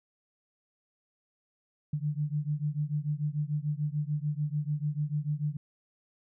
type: beating tone pair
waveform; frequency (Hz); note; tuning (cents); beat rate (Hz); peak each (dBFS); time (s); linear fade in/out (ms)
sine; 146 / 152.8; D3 / D#3; -10 / -31; 6.8; -31 / -32; 1.93-5.57; 5
effects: none